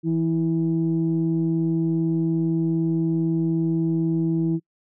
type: tone pair together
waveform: sine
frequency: 164.44 / 326.9 Hz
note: E3 / E4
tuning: -4 / -14 cents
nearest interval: octave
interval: 1190 cents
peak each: -21 dBFS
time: 0.03-4.6 s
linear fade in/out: 50 ms
effects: noise-tail reverb RT60 0.1 s tail -26 dB re dry + tanh soft clip ceiling -13 dBFS